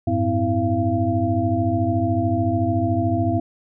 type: tone cluster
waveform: sine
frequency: 94.6 / 108.3 / 255.2 / 326.2 / 684 Hz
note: F#2 / A2 / C4 / E4 / F5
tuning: +39 / -27 / -43 / -18 / -36 cents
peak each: -24 dBFS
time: 0.07-3.4 s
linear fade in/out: 5 ms
effects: none